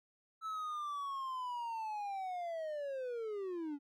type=linear sweep; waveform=triangle; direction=down; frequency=1318.5 to 277.2 Hz; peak=-36 dBFS; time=0.41-3.79 s; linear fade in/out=50 ms; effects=none